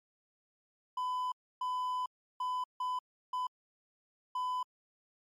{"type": "tone bursts at uneven times", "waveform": "triangle", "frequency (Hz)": 1004, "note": "B5", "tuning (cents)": 28, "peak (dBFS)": -30, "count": 6, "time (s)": [[0.97, 1.32], [1.61, 2.06], [2.4, 2.64], [2.8, 2.99], [3.33, 3.47], [4.35, 4.63]], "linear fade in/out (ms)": 5, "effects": ["MP3 64 kbps"]}